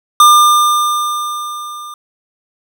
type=tone with level ramp; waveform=square; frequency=1200 Hz; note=D6; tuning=37 cents sharp; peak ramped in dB=-3 to -28 dBFS; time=0.2-1.94 s; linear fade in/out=2 ms; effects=none